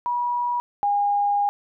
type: tone pair in turn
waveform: sine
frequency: 968 / 814 Hz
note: B5 / G#5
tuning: -35 / -35 cents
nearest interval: minor third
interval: 300 cents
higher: first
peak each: -21 / -18 dBFS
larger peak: second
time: 0.06-0.6 / 0.83-1.49 s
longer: second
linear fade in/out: 0 ms
effects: none